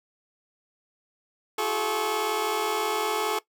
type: tone cluster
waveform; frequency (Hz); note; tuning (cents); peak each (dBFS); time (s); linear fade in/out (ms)
20% pulse; 344.4 / 390.6 / 429.8 / 1097; F4 / G4 / A4 / C#6; -24 / -6 / -41 / -18; -30 / -29 / -22 / -28; 1.58-3.39; 5
effects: noise-tail reverb RT60 0.1 s tail -18 dB re dry